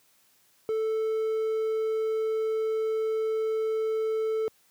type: tone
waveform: triangle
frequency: 440 Hz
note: A4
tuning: in tune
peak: -23 dBFS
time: 0.69-4.48 s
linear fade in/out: 0 ms
effects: white hiss -64 dBFS RMS until 4.7 s + high-pass 80 Hz 12 dB/octave